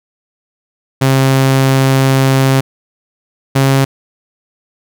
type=tone pair in turn; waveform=sawtooth; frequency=133.9 / 135.46 Hz; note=C3 / C#3; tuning=+40 / -40 cents; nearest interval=unison; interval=20 cents; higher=second; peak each=-4 dBFS; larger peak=neither; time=1.01-2.61 / 3.55-3.85 s; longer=first; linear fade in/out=10 ms; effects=none